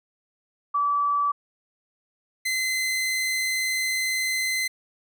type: tone pair in turn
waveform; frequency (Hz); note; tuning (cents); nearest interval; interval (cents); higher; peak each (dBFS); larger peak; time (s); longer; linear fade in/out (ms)
sine / sawtooth; 1153 / 2054; D6 / C7; -32 / -33; minor seventh; 999; second; -20; neither; 0.74-1.32 / 2.45-4.68; second; 10
effects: none